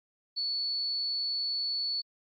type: tone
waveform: sine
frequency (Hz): 4435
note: C#8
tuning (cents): 0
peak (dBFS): -29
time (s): 0.36-2.02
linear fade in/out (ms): 20
effects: AAC 48 kbps